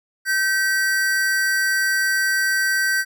square tone pair together, 1548.3 / 1927 Hz, G6 / B6, -22 / -43 cents, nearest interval major third, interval 379 cents, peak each -19 / -26 dBFS, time 0.25-3.05 s, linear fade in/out 50 ms, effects none

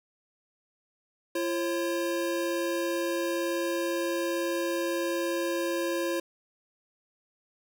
square tone pair together, 340.9 / 541.1 Hz, F4 / C#5, -42 / -42 cents, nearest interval minor sixth, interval 800 cents, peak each -30 / -32 dBFS, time 1.35-6.2 s, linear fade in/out 5 ms, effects none

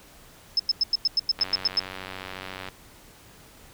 sine tone bursts, 5220 Hz, E8, 18 cents flat, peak -18 dBFS, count 11, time 0.57-1.795 s, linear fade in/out 2 ms, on 25 ms, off 95 ms
click train, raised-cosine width 0.3 ms, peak -19 dBFS, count 123, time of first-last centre 1.39-2.686 s, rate 94.1 Hz
effects pink hiss -51 dBFS RMS until 3.73 s

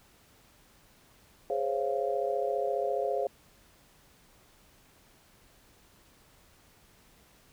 sine chord, Db major seventh, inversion second, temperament just, 415.8 / 519.7 / 554.4 / 693 Hz, Ab4 / C5 / Db5 / F5, +2 / -12 / 0 / -14 cents, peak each -33 dBFS, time 1.5-3.27 s, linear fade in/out 2 ms, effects pink hiss -61 dBFS RMS until 7.52 s

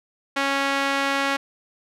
sawtooth tone with band-pass filter, 276.2 Hz, C#4, 6 cents flat, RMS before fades -23 dBFS, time 0.36-1.37 s, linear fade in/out 10 ms, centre 1900 Hz, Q 0.82, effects none

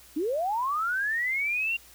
sine linear sweep, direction up, 277.8 to 2794 Hz, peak -25 dBFS, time 0.16-1.77 s, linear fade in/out 10 ms, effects added 60 Hz sine -60 dBFS peak until 1.94 s + white hiss -53 dBFS RMS until 1.94 s

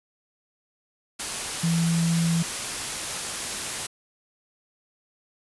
sine tone in noise, 167.2 Hz, E3, 25 cents sharp, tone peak -20 dBFS, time 1.63-2.43 s, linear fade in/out 10 ms, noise white, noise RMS -30 dBFS, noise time 1.19-3.87 s, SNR +7 dB, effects resampled to 24000 Hz

